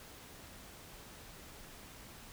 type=silence; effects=pink hiss -53 dBFS RMS until 2.32 s